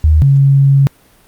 sine tone pair in turn, 77.5 / 138.09 Hz, D#2 / C#3, -6 / -6 cents, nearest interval minor seventh, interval 1000 cents, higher second, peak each -5 dBFS, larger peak neither, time 0.04-0.22 / 0.22-0.87 s, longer second, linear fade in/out 0 ms, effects pink hiss -48 dBFS RMS until 1.27 s + Opus 48 kbps

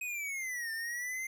square linear two-way sweep, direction down then up, 2530 to 1786 to 2099 Hz, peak -36 dBFS, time 0.01-1.27 s, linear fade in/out 5 ms, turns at 0.72 s, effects none

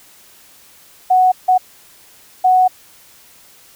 sine tone bursts at uneven times, 740 Hz, F#5, in tune, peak -8 dBFS, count 3, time 1.1-1.32 / 1.48-1.58 / 2.44-2.68 s, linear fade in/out 10 ms, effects white hiss -46 dBFS RMS until 3.75 s

